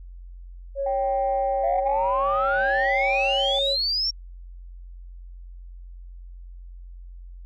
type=tone; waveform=sine; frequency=553 Hz; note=C#5; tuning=4 cents flat; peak=-23 dBFS; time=0.75-3.77 s; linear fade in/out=50 ms
type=tone with tremolo; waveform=sine; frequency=783 Hz; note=G5; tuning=2 cents flat; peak=-22 dBFS; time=0.86-3.59 s; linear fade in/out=5 ms; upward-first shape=sine; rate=0.6 Hz; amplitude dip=50%
type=exponential sweep; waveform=sine; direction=up; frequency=659.3 to 5588 Hz; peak=-21 dBFS; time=1.63-4.11 s; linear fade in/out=10 ms
effects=tanh soft clip ceiling -14 dBFS + added 44 Hz sine -38 dBFS peak until 7.45 s